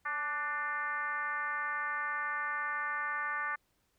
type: tone with frequency modulation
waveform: sine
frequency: 1480 Hz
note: F#6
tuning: in tune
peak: -32 dBFS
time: 0.05-3.56 s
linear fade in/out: 10 ms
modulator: 306 Hz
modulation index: 1.6
effects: pink hiss -75 dBFS RMS until 3.98 s